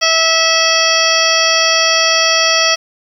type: harmonic tone with a mistuned harmonic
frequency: 652 Hz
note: E5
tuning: 19 cents flat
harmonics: 1 / 2 / 3 / 4 / 5 / 7 / 8 / 9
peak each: -18 / -18 / -18 / -18 / -18 / -18 / -18 / -18 dBFS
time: 0.01-2.76 s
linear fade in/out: 20 ms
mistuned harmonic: 9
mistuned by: -46 cents
effects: 7-bit